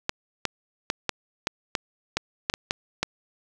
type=clicks; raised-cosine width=0.2 ms; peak=-6 dBFS; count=11; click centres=0.094 / 0.453 / 0.901 / 1.093 / 1.471 / 1.752 / 2.17 / 2.499 / 2.539 / 2.709 / 3.03 s; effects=none